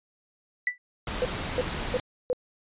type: tone with exponential decay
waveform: sine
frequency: 1975.5 Hz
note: B6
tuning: in tune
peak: -19 dBFS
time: 0.67-0.78 s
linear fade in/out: 2 ms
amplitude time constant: 22 ms
type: noise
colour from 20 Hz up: pink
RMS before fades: -32 dBFS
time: 1.07-2 s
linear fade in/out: 2 ms
type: tone bursts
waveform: sine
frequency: 501 Hz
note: B4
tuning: 25 cents sharp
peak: -22 dBFS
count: 4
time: 1.22-2.33 s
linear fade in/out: 0 ms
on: 30 ms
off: 330 ms
effects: resampled to 8000 Hz